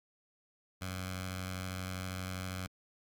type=tone with notch filter; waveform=10% pulse; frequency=92.5 Hz; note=F#2; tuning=in tune; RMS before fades=-40 dBFS; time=0.81-2.67 s; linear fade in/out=10 ms; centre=380 Hz; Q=0.52; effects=Opus 48 kbps